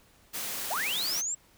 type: high-pass noise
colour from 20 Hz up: white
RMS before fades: -35 dBFS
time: 0.33-1.22 s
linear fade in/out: 20 ms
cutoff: 120 Hz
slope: 24 dB/octave
type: linear sweep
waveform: sine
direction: up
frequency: 537 to 7720 Hz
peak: -29 dBFS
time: 0.7-1.35 s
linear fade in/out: 10 ms
effects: pink hiss -61 dBFS RMS until 1.57 s